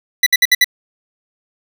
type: tone bursts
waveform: 25% pulse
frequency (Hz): 1976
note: B6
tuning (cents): 0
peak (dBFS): -4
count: 5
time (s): 0.23-0.644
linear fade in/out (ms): 5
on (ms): 34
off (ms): 61
effects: none